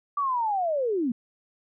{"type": "linear sweep", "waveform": "sine", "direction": "down", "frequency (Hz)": [1172, 220], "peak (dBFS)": -23, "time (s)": [0.17, 1.12], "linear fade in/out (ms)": 5, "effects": []}